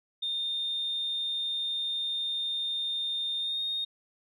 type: tone with pitch glide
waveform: sine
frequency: 3636 to 3697 Hz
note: A#7 to A#7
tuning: -44 to -15 cents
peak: -28 dBFS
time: 0.22-3.85 s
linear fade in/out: 10 ms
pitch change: +29 cents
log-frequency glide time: 3.39-3.6 s
effects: tanh soft clip ceiling -24 dBFS